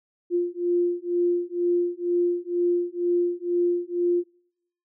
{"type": "beating tone pair", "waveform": "sine", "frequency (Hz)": [349.2, 351.3], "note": ["F4", "F4"], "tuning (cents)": [0, 10], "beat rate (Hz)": 2.1, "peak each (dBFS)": -24, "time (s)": [0.3, 4.24], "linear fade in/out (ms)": 50, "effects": ["noise-tail reverb RT60 0.7 s tail -24 dB re dry"]}